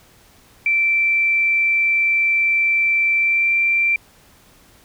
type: tone with pitch glide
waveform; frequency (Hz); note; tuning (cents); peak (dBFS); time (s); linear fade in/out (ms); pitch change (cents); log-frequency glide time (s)
sine; 2339 to 2355; D7 to D7; -8 to +4; -14; 0.66-3.96; 2; +12; 3.16-3.53
effects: pink hiss -51 dBFS RMS until 4.84 s